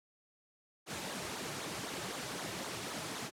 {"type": "noise with flanger", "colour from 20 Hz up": "pink", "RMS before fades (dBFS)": -40, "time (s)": [0.86, 3.31], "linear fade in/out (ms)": 50, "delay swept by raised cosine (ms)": [0.36, 4.26], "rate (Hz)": 3.9, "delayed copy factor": -0.6, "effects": ["high-pass 150 Hz 12 dB/octave", "low-pass 10000 Hz 12 dB/octave"]}